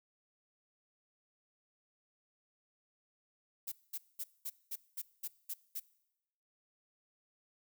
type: noise bursts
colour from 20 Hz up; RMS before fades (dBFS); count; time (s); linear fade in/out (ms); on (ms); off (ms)
violet; -40; 9; 3.67-5.8; 10; 50; 210
effects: noise-tail reverb RT60 0.9 s tail -21 dB re dry